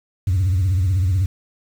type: tone with vibrato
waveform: sine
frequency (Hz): 92.5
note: F#2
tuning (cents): 0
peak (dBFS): -13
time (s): 0.27-1.26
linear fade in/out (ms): 5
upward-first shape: triangle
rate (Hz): 16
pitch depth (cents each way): 190
effects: tanh soft clip ceiling -13 dBFS + 7-bit